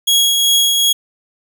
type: tone with tremolo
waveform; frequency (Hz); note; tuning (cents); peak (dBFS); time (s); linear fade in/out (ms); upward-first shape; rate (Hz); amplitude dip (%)
sawtooth; 3315; G#7; -4; -6; 0.07-0.93; 10; triangle; 2.6; 35
effects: none